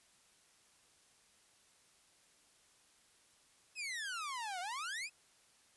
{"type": "exponential two-way sweep", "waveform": "sawtooth", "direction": "down then up", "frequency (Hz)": [2637, 696, 2637], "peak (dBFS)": -36, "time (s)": [3.75, 5.1], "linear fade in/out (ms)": 50, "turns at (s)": 4.6, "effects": ["white hiss -68 dBFS RMS until 5.76 s", "resampled to 24000 Hz"]}